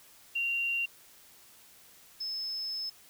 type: tone pair in turn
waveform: sine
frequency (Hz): 2765 / 5220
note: F7 / E8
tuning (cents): -18 / -18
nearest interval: major seventh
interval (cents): 1100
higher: second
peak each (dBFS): -28 / -33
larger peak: first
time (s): 0.35-0.86 / 2.2-2.9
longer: second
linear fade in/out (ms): 10
effects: white hiss -57 dBFS RMS until 3.09 s